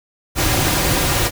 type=noise with comb filter; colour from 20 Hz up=pink; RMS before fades=-17 dBFS; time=0.35-1.31 s; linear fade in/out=50 ms; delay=4.6 ms; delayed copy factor=-0.5; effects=none